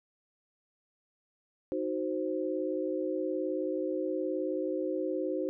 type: chord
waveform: sine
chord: C diminished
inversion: first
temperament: equal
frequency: 311.1 / 370 / 523.3 Hz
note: Eb4 / Gb4 / C5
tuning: 0 / 0 / 0 cents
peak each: -34 dBFS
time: 1.72-5.49 s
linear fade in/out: 0 ms
effects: none